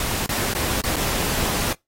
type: noise with dropouts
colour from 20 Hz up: pink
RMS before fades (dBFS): -24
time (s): 0-1.73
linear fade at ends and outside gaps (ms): 2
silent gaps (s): 0.262-0.291 / 0.534-0.549 / 0.81-0.837 / 0.96-0.965
effects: noise-tail reverb RT60 0.2 s tail -25 dB re dry + AAC 48 kbps